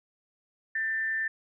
sine tone with amplitude modulation, 1785 Hz, A6, 24 cents sharp, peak -25 dBFS, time 0.75-1.28 s, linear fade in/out 5 ms, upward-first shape sine, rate 222 Hz, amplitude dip 40%, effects none

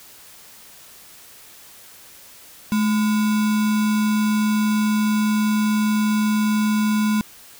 sine tone with sample-and-hold, 213.6 Hz, G#3, 49 cents sharp, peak -16 dBFS, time 2.72-7.21 s, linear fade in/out 0 ms, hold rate 1225 Hz, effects white hiss -45 dBFS RMS until 7.59 s

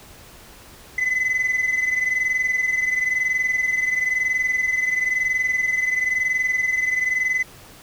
sine tone pair together, 2015 / 2036 Hz, B6 / C7, +34 / -48 cents, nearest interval unison, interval 18 cents, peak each -18 / -22 dBFS, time 0.98-7.43 s, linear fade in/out 5 ms, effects tanh soft clip ceiling -16 dBFS + pink hiss -45 dBFS RMS until 7.82 s

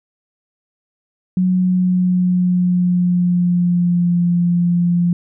sine tone with pitch glide, 183.6 to 174.1 Hz, F#3 to F3, -13 to -5 cents, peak -12 dBFS, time 1.37-5.13 s, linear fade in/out 2 ms, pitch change -92 cents, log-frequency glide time 1.48-4.2 s, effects none

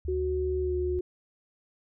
sine tone, 73.9 Hz, D2, 11 cents sharp, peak -31 dBFS, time 0.05-0.99 s, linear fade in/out 0 ms
sine tone with pitch glide, 370 to 362.2 Hz, F#4 to F#4, 0 to -37 cents, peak -27 dBFS, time 0.08-1.01 s, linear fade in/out 5 ms, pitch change -37 cents, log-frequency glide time 0.6-0.74 s
effects none

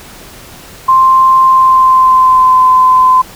sine tone with pitch glide, 1050 to 1025.4 Hz, C6 to C6, +6 to -35 cents, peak -3 dBFS, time 0.88-3.22 s, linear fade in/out 10 ms, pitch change -41 cents, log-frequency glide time 1.4-2.61 s, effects pink hiss -33 dBFS RMS until 3.35 s

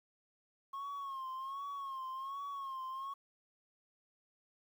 sine tone with vibrato, 1085 Hz, C#6, 37 cents flat, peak -37 dBFS, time 0.73-3.14 s, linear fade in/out 10 ms, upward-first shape sine, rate 1.3 Hz, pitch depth 68 cents each way, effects tanh soft clip ceiling -39 dBFS + 11-bit

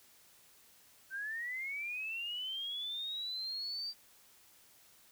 sine linear sweep, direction up, 1533 to 4699 Hz, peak -37 dBFS, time 1.1-3.94 s, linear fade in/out 50 ms, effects white hiss -63 dBFS RMS until 5.11 s

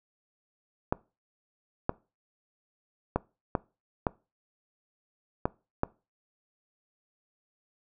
clicks, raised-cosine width 1 ms, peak -11 dBFS, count 7, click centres 0.925 / 1.894 / 3.16 / 3.552 / 4.068 / 5.455 / 5.834 s, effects noise-tail reverb RT60 0.3 s tail -22 dB re dry

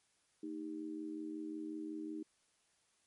sine tone with amplitude modulation, 311.1 Hz, D#4, in tune, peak -37 dBFS, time 0.43-2.23 s, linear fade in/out 5 ms, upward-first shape sine, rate 85.5 Hz, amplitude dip 80%, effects white hiss -75 dBFS RMS until 3.06 s + MP3 48 kbps

